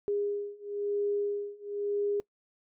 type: beating tone pair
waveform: sine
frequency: 407.8 / 408.8 Hz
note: G#4 / G#4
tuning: -32 / -27 cents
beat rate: 1 Hz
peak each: -33 / -32 dBFS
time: 0.08-2.2 s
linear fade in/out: 0 ms
effects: noise-tail reverb RT60 0.1 s tail -22 dB re dry